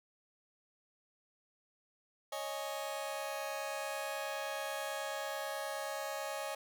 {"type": "chord", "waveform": "sawtooth", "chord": "C# suspended second", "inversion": "none", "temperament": "just", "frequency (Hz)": [554.4, 623.7, 831.5], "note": ["C#5", "D#5", "G#5"], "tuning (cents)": [0, 4, 2], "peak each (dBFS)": [-38, -38, -39], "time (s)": [2.32, 6.55], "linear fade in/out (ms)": 5, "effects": []}